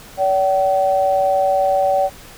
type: tone pair together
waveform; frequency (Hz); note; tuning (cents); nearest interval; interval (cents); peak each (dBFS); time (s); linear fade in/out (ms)
sine; 571.6 / 763; D5 / G5; -47 / -47; perfect fourth; 500; -16; 0.17-2.1; 50
effects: pink hiss -40 dBFS RMS until 2.37 s